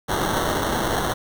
white noise with sample-and-hold, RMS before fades -23 dBFS, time 0.08-1.14 s, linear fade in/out 20 ms, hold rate 2450 Hz, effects none

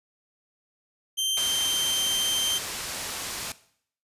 sawtooth tone, 3136 Hz, G7, in tune, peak -21 dBFS, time 1.17-2.59 s, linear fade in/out 20 ms
white low-pass noise, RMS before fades -34 dBFS, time 1.37-3.52 s, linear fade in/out 2 ms, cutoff 9000 Hz, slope 12 dB/octave
effects noise-tail reverb RT60 0.6 s tail -17 dB re dry + resampled to 32000 Hz

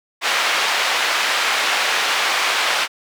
white band-pass noise, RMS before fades -19 dBFS, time 0.21-2.88 s, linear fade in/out 50 ms, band 690 to 3000 Hz, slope 12 dB/octave, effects none

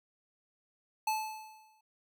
square tone with exponential decay, 869 Hz, A5, 22 cents flat, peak -28 dBFS, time 1.07-1.81 s, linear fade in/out 5 ms, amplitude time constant 160 ms, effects none

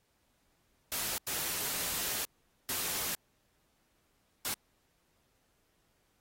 white noise bursts at uneven times, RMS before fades -35 dBFS, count 4, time 0.92-1.18 / 1.27-2.25 / 2.69-3.15 / 4.45-4.54 s, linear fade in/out 0 ms, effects pink hiss -74 dBFS RMS until 6.2 s + AAC 48 kbps

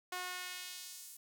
sawtooth tone with high-pass filter sweep, 362.6 Hz, F#4, 35 cents flat, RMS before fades -45 dBFS, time 0.12-1.17 s, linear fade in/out 5 ms, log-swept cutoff 840 to 9700 Hz, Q 0.88, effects none

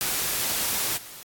white noise with level steps, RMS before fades -26 / -42 dBFS, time 0.01-1.23 s, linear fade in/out 0 ms, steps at 0.96 s, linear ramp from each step 20 ms, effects AAC 64 kbps

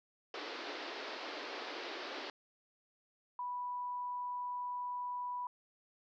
pink band-pass noise, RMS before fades -44 dBFS, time 0.34-2.3 s, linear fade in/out 2 ms, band 290 to 5000 Hz, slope 48 dB/octave
sine tone, 985 Hz, B5, 5 cents flat, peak -37 dBFS, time 3.39-5.47 s, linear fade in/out 2 ms
effects none

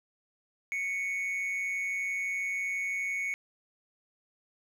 triangle tone with amplitude modulation, 2217 Hz, C#7, in tune, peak -26 dBFS, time 0.72-3.34 s, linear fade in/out 0 ms, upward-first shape sine, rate 189 Hz, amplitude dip 50%, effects none

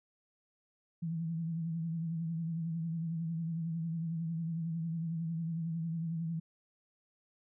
sine tone with vibrato, 164.7 Hz, E3, 1 cent flat, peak -33 dBFS, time 1.02-6.4 s, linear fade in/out 10 ms, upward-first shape triangle, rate 11 Hz, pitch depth 63 cents each way, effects none

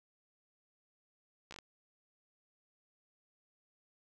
slowing click train, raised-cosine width 0.2 ms, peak -30 dBFS, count 5, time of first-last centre 1.51-1.587 s, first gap 14 ms, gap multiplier 1.22, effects none

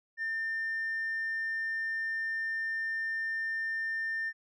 triangle tone with tanh clipping, 1800 Hz, A6, 39 cents sharp, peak -31 dBFS, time 0.17-4.33 s, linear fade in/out 50 ms, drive 5 dB, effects none

